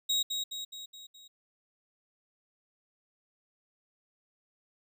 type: tone with echo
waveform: 35% pulse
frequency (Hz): 3798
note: A#7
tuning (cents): +32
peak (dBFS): -24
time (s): 0.09-0.23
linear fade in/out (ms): 10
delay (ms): 210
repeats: 5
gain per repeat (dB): -5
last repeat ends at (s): 1.28
effects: none